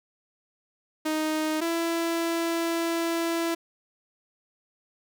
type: tone pair in turn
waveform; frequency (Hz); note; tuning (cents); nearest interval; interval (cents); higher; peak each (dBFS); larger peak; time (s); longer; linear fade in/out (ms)
sawtooth; 311.1 / 334; D#4 / E4; 0 / +23; minor second; 123; second; -21; neither; 1.05-1.61 / 1.61-3.55; second; 10
effects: none